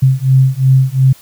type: beating tone pair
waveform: sine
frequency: 130.81 / 133.61 Hz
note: C3 / C3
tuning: 0 / +37 cents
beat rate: 2.8 Hz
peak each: -10 dBFS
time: 0.02-1.13 s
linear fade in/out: 10 ms
effects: white hiss -42 dBFS RMS until 1.21 s